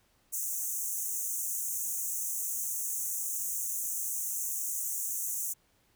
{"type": "high-pass noise", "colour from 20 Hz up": "pink", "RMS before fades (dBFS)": -34, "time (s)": [0.32, 5.54], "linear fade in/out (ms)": 20, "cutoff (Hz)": 6100, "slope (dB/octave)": 96, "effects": ["pink hiss -69 dBFS RMS until 5.95 s"]}